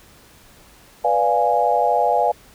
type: chord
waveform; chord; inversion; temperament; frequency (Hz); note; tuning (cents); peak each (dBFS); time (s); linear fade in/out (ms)
sine; B diminished seventh; none; equal; 493.9 / 587.3 / 698.5 / 830.6; B4 / D5 / F5 / Ab5; 0 / 0 / 0 / 0; -22 / -22 / -19 / -19; 1.04-2.32; 10
effects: pink hiss -49 dBFS RMS until 2.54 s